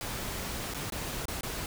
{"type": "noise with dropouts", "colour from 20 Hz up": "pink", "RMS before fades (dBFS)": -36, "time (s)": [0.01, 1.66], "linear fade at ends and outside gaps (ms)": 1, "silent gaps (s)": [[0.738, 0.745], [0.901, 0.922], [1.255, 1.282], [1.409, 1.432]], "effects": []}